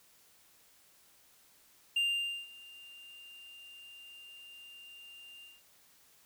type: tone with ADSR envelope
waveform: triangle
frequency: 2794 Hz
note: F7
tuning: in tune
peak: -25 dBFS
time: 1.96-5.63 s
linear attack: 6 ms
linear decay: 500 ms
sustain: -23 dB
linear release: 200 ms
effects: white hiss -64 dBFS RMS until 6.25 s